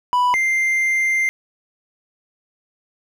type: tone pair in turn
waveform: triangle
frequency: 988 / 2093 Hz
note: B5 / C7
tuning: 0 / 0 cents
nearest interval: octave + minor second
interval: 1300 cents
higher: second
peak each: -12 / -14 dBFS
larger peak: first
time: 0.13-0.34 / 0.34-1.29 s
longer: second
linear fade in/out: 0 ms
effects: none